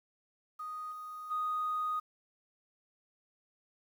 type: tone with level steps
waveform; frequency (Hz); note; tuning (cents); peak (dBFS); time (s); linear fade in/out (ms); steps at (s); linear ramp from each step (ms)
sine; 1243; D#6; -2; -38 / -41 / -30; 0.59-2; 10; 0.91 / 1.3; 20
effects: tanh soft clip ceiling -27 dBFS + 10-bit